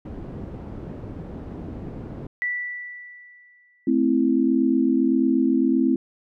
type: low-pass noise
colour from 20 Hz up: white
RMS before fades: -35 dBFS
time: 0.05-2.27 s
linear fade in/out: 5 ms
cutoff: 270 Hz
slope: 12 dB/octave
type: tone with exponential decay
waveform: sine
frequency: 1964 Hz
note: B6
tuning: 10 cents flat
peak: -21 dBFS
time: 2.42-3.9 s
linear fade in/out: 0 ms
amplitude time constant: 320 ms
type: chord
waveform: sine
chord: A minor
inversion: none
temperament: equal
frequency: 220 / 261.6 / 329.6 Hz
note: A3 / C4 / E4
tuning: 0 / 0 / 0 cents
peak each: -24 / -19 / -22 dBFS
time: 3.87-5.96 s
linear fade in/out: 5 ms
effects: none